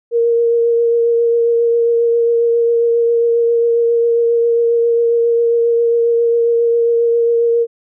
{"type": "tone with vibrato", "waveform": "sine", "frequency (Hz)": 467, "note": "A#4", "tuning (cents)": 3, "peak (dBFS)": -10, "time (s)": [0.11, 7.67], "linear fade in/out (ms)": 50, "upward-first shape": "triangle", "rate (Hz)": 7.4, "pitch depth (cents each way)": 16, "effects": []}